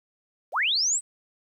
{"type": "linear sweep", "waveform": "sine", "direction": "up", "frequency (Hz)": [415.3, 8270], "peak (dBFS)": -21, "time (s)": [0.52, 1.01], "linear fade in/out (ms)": 50, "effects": ["10-bit"]}